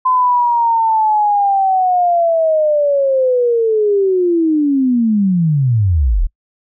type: linear sweep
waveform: sine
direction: down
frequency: 1026 to 32 Hz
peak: -10 dBFS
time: 0.05-6.27 s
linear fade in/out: 10 ms
effects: noise-tail reverb RT60 0.1 s tail -25 dB re dry